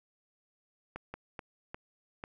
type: slowing click train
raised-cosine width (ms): 0.5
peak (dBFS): -25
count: 5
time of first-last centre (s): 0.96-2.239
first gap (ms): 180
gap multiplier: 1.4
effects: none